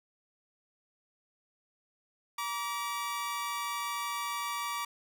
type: tone pair together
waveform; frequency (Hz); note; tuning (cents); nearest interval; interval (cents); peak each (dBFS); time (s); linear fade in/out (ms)
sawtooth; 950 / 1156.2; A#5 / D6; +33 / -27; minor third; 340; -34 / -31; 2.38-4.85; 5
effects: none